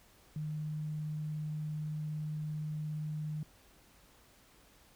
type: tone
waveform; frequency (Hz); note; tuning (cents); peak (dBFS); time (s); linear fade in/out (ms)
sine; 152.9; D#3; -30; -35; 0.36-3.43; 2
effects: added 50 Hz sine -69 dBFS peak until 4.95 s + pink hiss -63 dBFS RMS until 4.95 s